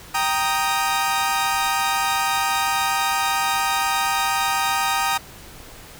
sawtooth chord, Eb major, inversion first, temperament equal, 784 / 932.3 / 1244.5 Hz, G5 / Bb5 / Eb6, 0 / 0 / 0 cents, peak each -20 dBFS, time 0.14-5.18 s, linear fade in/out 10 ms, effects pink hiss -42 dBFS RMS until 5.99 s

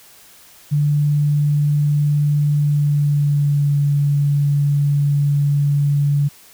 sine tone with pitch glide, 146.83 to 143.56 Hz, D3 to D3, 0 to -39 cents, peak -13 dBFS, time 0.71-6.29 s, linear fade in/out 20 ms, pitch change -39 cents, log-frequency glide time 2.54-3.77 s, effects white hiss -46 dBFS RMS until 6.53 s

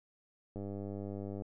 click train, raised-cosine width 2 ms, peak -29 dBFS, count 87, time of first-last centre 0.56-1.421 s, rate 99.9 Hz, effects none

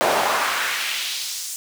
brown noise with high-pass filter sweep, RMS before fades -23 dBFS, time 0.01-1.56 s, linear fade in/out 0 ms, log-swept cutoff 570 to 7400 Hz, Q 1.5, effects none

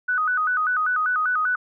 sine tone with vibrato, 1364 Hz, F6, 41 cents flat, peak -19 dBFS, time 0.08-1.56 s, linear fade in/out 10 ms, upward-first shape square, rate 5.1 Hz, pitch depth 150 cents each way, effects none

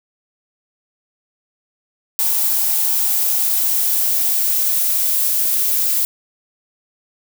violet noise with high-pass filter sweep, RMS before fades -17 dBFS, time 2.19-6.05 s, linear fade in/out 0 ms, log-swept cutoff 870 to 530 Hz, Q 9.6, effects none

